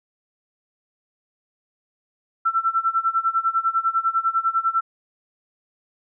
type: tone with tremolo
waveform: sine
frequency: 1340 Hz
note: E6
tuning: 28 cents sharp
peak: -15 dBFS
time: 2.45-4.81 s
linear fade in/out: 10 ms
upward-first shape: sine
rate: 10 Hz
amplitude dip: 90%
effects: none